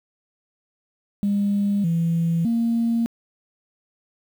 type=tone with pitch steps; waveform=sine; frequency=202.1 / 166.9 / 231.5 Hz; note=G#3 / E3 / A#3; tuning=-47 / +22 / -12 cents; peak=-17 dBFS; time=1.23-3.06 s; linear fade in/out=0 ms; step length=610 ms; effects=tanh soft clip ceiling -14 dBFS + 8-bit